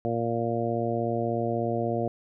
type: harmonic tone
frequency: 116.54 Hz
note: A#2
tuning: in tune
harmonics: 1 / 2 / 3 / 4 / 5 / 6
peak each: -32 / -32 / -32 / -32 / -32 / -32 dBFS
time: 0.05-2.08 s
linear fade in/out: 0 ms
effects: none